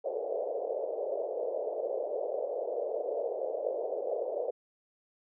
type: band-pass noise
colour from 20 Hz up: pink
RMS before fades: -34 dBFS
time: 0.04-4.51 s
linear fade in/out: 10 ms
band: 450 to 630 Hz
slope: 48 dB/octave
effects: none